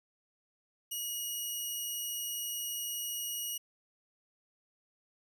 10% pulse tone, 2897 Hz, F#7, 37 cents flat, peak -27 dBFS, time 0.91-3.58 s, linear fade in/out 10 ms, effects none

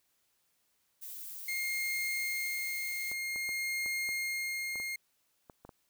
violet noise, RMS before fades -44 dBFS, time 1.01-3.14 s, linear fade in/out 20 ms
40% pulse tone with tremolo, 2131 Hz, C7, 31 cents sharp, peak -31 dBFS, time 1.48-4.96 s, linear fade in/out 5 ms, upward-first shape sine, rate 0.51 Hz, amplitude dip 30%
clicks, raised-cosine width 1 ms, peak -35 dBFS, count 10, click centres 3.116 / 3.36 / 3.491 / 3.861 / 4.09 / 4.757 / 4.8 / 5.498 / 5.65 / 5.692 s
effects white hiss -75 dBFS RMS until 5.89 s

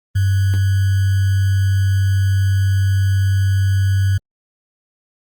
sine tone with sample-and-hold, 96.9 Hz, G2, 20 cents flat, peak -12 dBFS, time 0.15-4.18 s, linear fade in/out 10 ms, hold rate 1575 Hz, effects Opus 24 kbps

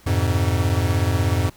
square chord, F minor, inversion none, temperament equal with one note detuned, 87.31 / 103.83 / 127.53 Hz, F2 / Ab2 / C3, 0 / 0 / -44 cents, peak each -21 / -22 / -27 dBFS, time 0.06-1.5 s, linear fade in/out 10 ms, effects pink hiss -51 dBFS RMS until 1.56 s

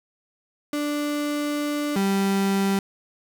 35% pulse tone pair in turn, 293.7 / 196.02 Hz, D4 / G3, 0 / 0 cents, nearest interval perfect fifth, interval 700 cents, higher first, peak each -22 / -18 dBFS, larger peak second, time 0.73-1.96 / 1.96-2.79 s, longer first, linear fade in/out 2 ms, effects none

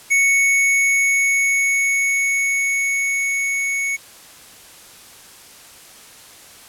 square tone with level ramp, 2217 Hz, C#7, in tune, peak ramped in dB -13 to -20 dBFS, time 0.1-3.97 s, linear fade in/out 20 ms, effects white hiss -43 dBFS RMS until 6.68 s + low-pass 12000 Hz 12 dB/octave

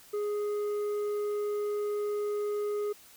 triangle tone with tanh clipping, 415.3 Hz, G#4, in tune, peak -30 dBFS, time 0.13-2.93 s, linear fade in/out 10 ms, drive 10 dB, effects white hiss -55 dBFS RMS until 3.16 s

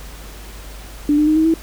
sine tone with pitch steps, 293.7 / 301.3 / 309 / 317 / 325.1 Hz, D4 / D4 / D#4 / D#4 / E4, 0 / +44 / -12 / +32 / -24 cents, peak -11 dBFS, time 1.09-1.54 s, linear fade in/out 2 ms, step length 90 ms, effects added 50 Hz sine -34 dBFS peak until 1.62 s + pink hiss -39 dBFS RMS until 1.62 s

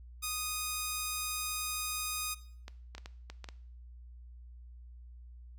5% pulse tone, 1241 Hz, D#6, 5 cents flat, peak -22 dBFS, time 0.22-2.35 s, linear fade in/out 20 ms
clicks, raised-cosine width 0.2 ms, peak -27 dBFS, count 7, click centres 2.681 / 2.95 / 2.981 / 3.059 / 3.3 / 3.443 / 3.488 s
effects noise-tail reverb RT60 0.6 s tail -18 dB re dry + added 60 Hz sine -48 dBFS peak until 5.58 s

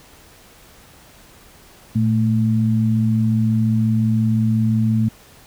sine tone pair together, 114.27 / 220 Hz, A#2 / A3, -34 / 0 cents, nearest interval major seventh, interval 1134 cents, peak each -17 dBFS, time 1.95-5.09 s, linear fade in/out 10 ms, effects pink hiss -47 dBFS RMS until 5.46 s

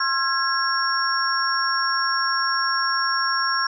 sine tone cluster, 1062 / 1363 / 1652 / 5520 Hz, C6 / F6 / G#6 / F8, +25 / -43 / -10 / -21 cents, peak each -25 dBFS, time 0-3.67 s, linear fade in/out 5 ms, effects none

